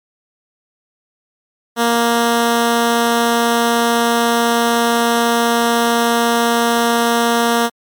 10% pulse tone, 234 Hz, A#3, 7 cents sharp, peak -4 dBFS, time 1.76-7.7 s, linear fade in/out 50 ms, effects MP3 96 kbps

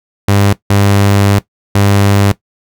sawtooth tone bursts at uneven times, 100.4 Hz, G2, 42 cents sharp, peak -3 dBFS, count 3, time 0.28-0.53 / 0.7-1.39 / 1.75-2.32 s, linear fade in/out 5 ms, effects noise-tail reverb RT60 0.1 s tail -17 dB re dry

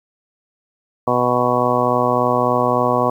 harmonic tone, 123.47 Hz, B2, in tune, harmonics 1 / 2 / 3 / 4 / 5 / 6 / 7 / 8 / 9, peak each -26 / -23 / -25 / -21 / -21 / -23 / -27 / -22 / -21 dBFS, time 1.07-3.1 s, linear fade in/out 5 ms, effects 8-bit

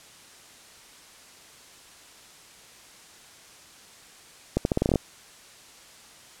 accelerating click train, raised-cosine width 2 ms, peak -8 dBFS, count 10, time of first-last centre 4.57-4.957 s, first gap 81 ms, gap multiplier 0.83, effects white hiss -50 dBFS RMS until 6.4 s + low-pass 9000 Hz 12 dB/octave

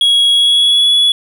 triangle tone with pitch glide, 3322 to 3392 Hz, G#7 to G#7, 0 to +36 cents, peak -6 dBFS, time 0.01-1.12 s, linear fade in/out 2 ms, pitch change +36 cents, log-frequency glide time 0.31-0.89 s, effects none

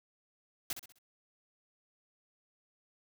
white noise with echo, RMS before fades -36 dBFS, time 0.7-0.73 s, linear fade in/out 2 ms, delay 64 ms, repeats 4, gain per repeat -8 dB, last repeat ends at 0.986 s, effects none

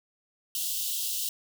white high-pass noise, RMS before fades -31 dBFS, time 0.55-1.29 s, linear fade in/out 2 ms, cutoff 2800 Hz, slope 96 dB/octave, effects none

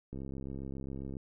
click train, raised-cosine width 3 ms, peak -29 dBFS, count 71, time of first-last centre 0.13-1.169 s, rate 67.4 Hz, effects none

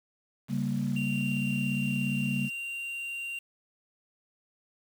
sine chord, G diminished, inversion second, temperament equal, 138.59 / 196 / 233.1 Hz, Db3 / G3 / Bb3, 0 / 0 / 0 cents, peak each -31 dBFS, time 0.48-2.5 s, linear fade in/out 50 ms
triangle tone, 2769 Hz, F7, 15 cents flat, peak -32 dBFS, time 0.96-3.39 s, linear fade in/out 5 ms
effects tanh soft clip ceiling -18 dBFS + 8-bit

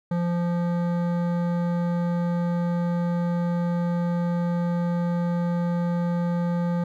sine tone with hard clipping, 173.3 Hz, F3, 13 cents flat, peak -24 dBFS, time 0.11-6.84 s, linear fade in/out 5 ms, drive 14 dB, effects none

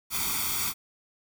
white noise with comb filter, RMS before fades -29 dBFS, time 0.1-0.74 s, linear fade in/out 50 ms, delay 0.87 ms, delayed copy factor +0.9, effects none

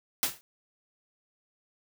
white noise with exponential decay, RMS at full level -23 dBFS, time 0.23-0.41 s, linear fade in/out 0 ms, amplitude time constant 38 ms, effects none

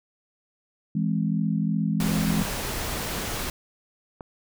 sine chord, E augmented, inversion none, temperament equal, 164.81 / 207.7 / 261.6 Hz, E3 / G#3 / B#3, 0 / 0 / 0 cents, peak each -25 / -25 / -31 dBFS, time 0.95-2.43 s, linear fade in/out 5 ms
pink noise, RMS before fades -30 dBFS, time 2-3.5 s, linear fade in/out 2 ms
clicks, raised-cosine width 1 ms, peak -23 dBFS, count 2, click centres 3.253 / 4.208 s
effects none

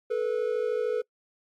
triangle tone pair together, 435.2 / 488.5 Hz, A4 / B4, -19 / -19 cents, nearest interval major second, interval 200 cents, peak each -26 dBFS, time 0.1-1.02 s, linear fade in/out 10 ms, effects noise-tail reverb RT60 0.1 s tail -25 dB re dry + AAC 64 kbps

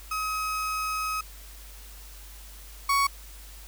35% pulse tone pair in turn, 1270 / 1116.3 Hz, D#6 / C#6, +35 / +12 cents, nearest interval major second, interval 223 cents, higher first, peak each -26 / -19 dBFS, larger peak second, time 0.11-1.21 / 2.89-3.07 s, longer first, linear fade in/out 5 ms, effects added 50 Hz sine -44 dBFS peak until 3.67 s + white hiss -49 dBFS RMS until 3.67 s

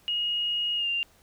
sine tone with pitch glide, 2875 to 2788 Hz, F7 to F7, +50 to -4 cents, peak -25 dBFS, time 0.08-1.03 s, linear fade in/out 0 ms, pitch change -54 cents, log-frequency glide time 0.76-0.88 s, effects pink hiss -60 dBFS RMS until 1.22 s

